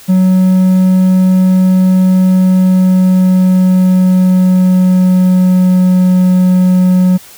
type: tone with pitch glide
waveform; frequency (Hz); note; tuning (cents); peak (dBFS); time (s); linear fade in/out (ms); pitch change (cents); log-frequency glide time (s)
triangle; 185.8 to 183.14; F#3 to F#3; +7 to -17; -3; 0.08-7.18; 20; -24; 2.21-6.11
effects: white hiss -36 dBFS RMS until 7.37 s